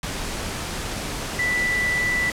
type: tone in noise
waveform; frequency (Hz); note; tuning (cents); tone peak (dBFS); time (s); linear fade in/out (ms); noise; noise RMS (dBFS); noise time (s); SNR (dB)
sine; 1975.5; B6; 0; -20; 1.39-2.3; 2; pink; -29; 0.03-2.32; +6
effects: low-pass 10000 Hz 12 dB/octave